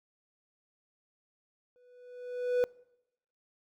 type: tone with exponential growth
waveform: triangle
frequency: 493.9 Hz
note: B4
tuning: in tune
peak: -20 dBFS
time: 1.76-2.64 s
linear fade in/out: 0 ms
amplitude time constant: 190 ms
effects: noise-tail reverb RT60 0.9 s tail -25 dB re dry